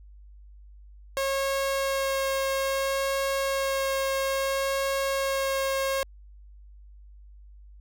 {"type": "tone with vibrato", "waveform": "sawtooth", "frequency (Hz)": 543, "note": "C#5", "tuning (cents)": -36, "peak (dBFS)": -21, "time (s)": [1.17, 6.03], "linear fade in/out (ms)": 0, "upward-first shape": "sine", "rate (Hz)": 0.6, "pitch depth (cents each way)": 9, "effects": ["added 50 Hz sine -46 dBFS peak until 7.8 s"]}